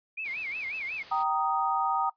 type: tone with vibrato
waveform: sine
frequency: 2349 Hz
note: D7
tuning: in tune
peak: -32 dBFS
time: 0.17-1.03 s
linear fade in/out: 10 ms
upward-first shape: sine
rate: 5.5 Hz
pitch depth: 200 cents each way
type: noise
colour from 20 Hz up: white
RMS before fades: -46 dBFS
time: 0.24-1.24 s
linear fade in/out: 20 ms
type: chord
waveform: sine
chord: Eb major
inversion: first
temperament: just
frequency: 777.8 / 933.4 / 1244.5 Hz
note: G5 / Bb5 / Eb6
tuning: -14 / +2 / 0 cents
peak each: -29 dBFS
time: 1.11-2.1 s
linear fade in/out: 10 ms
effects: noise-tail reverb RT60 0.1 s tail -18 dB re dry + resampled to 11025 Hz